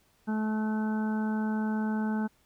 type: harmonic tone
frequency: 216.3 Hz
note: A3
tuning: 29 cents flat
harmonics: 1 / 2 / 3 / 4 / 5 / 6 / 7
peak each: -27 / -41 / -46 / -39 / -51 / -49 / -42 dBFS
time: 0.27-2.28 s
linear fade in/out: 20 ms
effects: pink hiss -67 dBFS RMS until 2.45 s